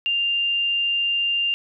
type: tone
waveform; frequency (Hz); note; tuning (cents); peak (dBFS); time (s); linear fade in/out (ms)
sine; 2794; F7; 0; -19; 0.06-1.54; 0
effects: none